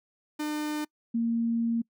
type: tone pair in turn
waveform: 45% pulse / sine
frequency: 301.5 / 231.3 Hz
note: D4 / A#3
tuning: +46 / -13 cents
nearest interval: perfect fourth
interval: 459 cents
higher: first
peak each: -29 / -24 dBFS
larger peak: second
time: 0.39-0.85 / 1.14-1.82 s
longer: second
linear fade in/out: 10 ms
effects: noise-tail reverb RT60 0.1 s tail -26 dB re dry